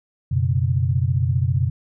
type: chord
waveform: sine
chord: F# suspended fourth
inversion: none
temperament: equal with one note detuned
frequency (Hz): 91.17 / 123.47 / 138.59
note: F#2 / B2 / C#3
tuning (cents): -25 / 0 / 0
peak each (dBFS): -21 / -20 / -23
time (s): 0.31-1.7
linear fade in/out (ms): 10
effects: none